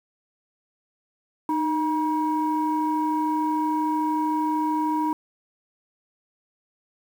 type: tone pair together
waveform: sine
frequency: 307.6 / 956 Hz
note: D#4 / A#5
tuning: -20 / +43 cents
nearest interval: octave + minor sixth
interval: 1963 cents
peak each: -23 dBFS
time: 1.49-5.13 s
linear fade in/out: 2 ms
effects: tanh soft clip ceiling -15 dBFS + 8-bit